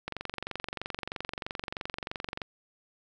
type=click train; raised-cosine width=0.3 ms; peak=-18 dBFS; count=55; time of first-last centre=0.08-2.418 s; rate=23.1 Hz; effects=none